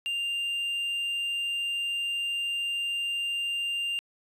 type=tone; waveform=triangle; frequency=2793 Hz; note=F7; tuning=1 cent flat; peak=-26 dBFS; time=0.06-3.99 s; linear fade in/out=0 ms; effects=resampled to 32000 Hz